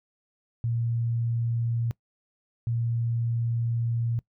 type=tone pair in turn; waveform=sine; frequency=116.8 / 116.8 Hz; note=A#2 / A#2; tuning=+4 / +4 cents; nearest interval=unison; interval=0 cents; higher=neither; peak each=-24 dBFS; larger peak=neither; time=0.64-1.91 / 2.67-4.19 s; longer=second; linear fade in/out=0 ms; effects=noise-tail reverb RT60 0.1 s tail -22 dB re dry